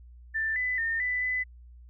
sine tone with pitch steps, 1775 / 2001 / 1821 / 1992 / 2005 Hz, A6 / B6 / A#6 / B6 / B6, +15 / +22 / -41 / +14 / +26 cents, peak -26 dBFS, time 0.34-1.44 s, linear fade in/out 20 ms, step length 220 ms, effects added 60 Hz sine -47 dBFS peak until 1.89 s

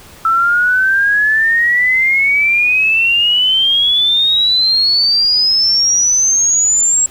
sine exponential sweep, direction up, 1318.5 to 7650 Hz, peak -9 dBFS, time 0.25-7.06 s, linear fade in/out 2 ms, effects pink hiss -39 dBFS RMS until 7.1 s

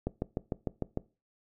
click train, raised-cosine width 2 ms, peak -17 dBFS, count 7, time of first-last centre 0.07-0.974 s, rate 6.64 Hz, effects noise-tail reverb RT60 0.3 s tail -20 dB re dry

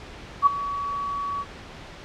sine tone with ADSR envelope, 1132 Hz, C#6, 36 cents sharp, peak -10 dBFS, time 0.42-1.45 s, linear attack 44 ms, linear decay 13 ms, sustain -16 dB, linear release 44 ms, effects pink hiss -41 dBFS RMS until 2.04 s + low-pass 4000 Hz 12 dB/octave

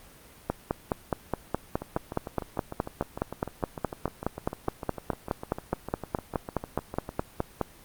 two click trains, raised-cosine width 1 ms, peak -20 / -11 dBFS, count 36 / 35, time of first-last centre 1.82-7.091 / 0.5-7.613 s, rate 6.64 / 4.78 Hz, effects pink hiss -52 dBFS RMS until 7.84 s + Opus 32 kbps

